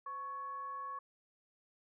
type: tone with frequency modulation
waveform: sine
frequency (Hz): 1109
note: C#6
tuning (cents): 0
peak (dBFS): -40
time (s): 0.06-0.99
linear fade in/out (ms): 5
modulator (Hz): 593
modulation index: 0.26
effects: none